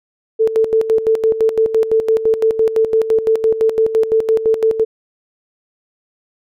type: tone with tremolo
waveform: sine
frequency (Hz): 444.1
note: A4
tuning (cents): +16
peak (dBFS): -9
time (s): 0.39-4.85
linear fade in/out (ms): 20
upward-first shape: square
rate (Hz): 5.9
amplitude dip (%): 70
effects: none